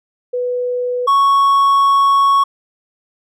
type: tone pair in turn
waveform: sine / triangle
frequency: 493.9 / 1108.8 Hz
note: B4 / C#6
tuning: 0 / 0 cents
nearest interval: octave + major second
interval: 1400 cents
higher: second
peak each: -16 / -7 dBFS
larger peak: second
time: 0.33-1.07 / 1.07-2.44 s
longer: second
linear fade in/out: 10 ms
effects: none